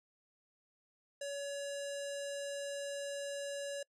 square tone with low-pass filter, 565 Hz, C#5, 33 cents sharp, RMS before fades -41 dBFS, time 1.21-3.83 s, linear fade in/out 5 ms, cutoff 8200 Hz, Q 2.2, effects noise-tail reverb RT60 0.1 s tail -26 dB re dry

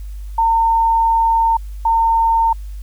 sine tone pair in turn, 910 / 910 Hz, A#5 / A#5, -42 / -42 cents, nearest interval unison, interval 0 cents, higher neither, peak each -11 dBFS, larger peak neither, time 0.38-1.57 / 1.85-2.53 s, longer first, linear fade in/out 5 ms, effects added 50 Hz sine -26 dBFS peak until 2.82 s + white hiss -52 dBFS RMS until 2.82 s

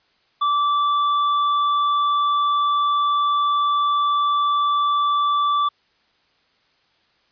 triangle tone with tanh clipping, 1163 Hz, D6, 17 cents flat, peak -18 dBFS, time 0.41-5.69 s, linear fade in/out 10 ms, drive 13 dB, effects white hiss -62 dBFS RMS until 7.31 s + resampled to 11025 Hz

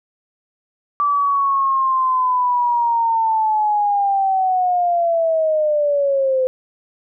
sine linear sweep, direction down, 1163 to 511 Hz, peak -14 dBFS, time 1-6.47 s, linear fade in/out 0 ms, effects none

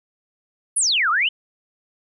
sine exponential two-way sweep, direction down then up, 10950 to 1174.7 to 3154 Hz, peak -16 dBFS, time 0.76-1.29 s, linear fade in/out 10 ms, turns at 1.1 s, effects none

